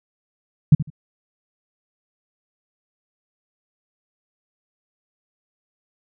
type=tone with echo; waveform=sine; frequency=150.4 Hz; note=D3; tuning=42 cents sharp; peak=-5 dBFS; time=0.72-0.75 s; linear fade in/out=5 ms; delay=76 ms; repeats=2; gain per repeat=-14 dB; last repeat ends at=0.902 s; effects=none